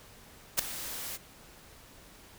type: noise with ADSR envelope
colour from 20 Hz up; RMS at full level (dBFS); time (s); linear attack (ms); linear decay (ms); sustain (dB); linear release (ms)
white; -23; 0.57-1.18; 22; 4; -16; 29
effects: pink hiss -54 dBFS RMS until 2.38 s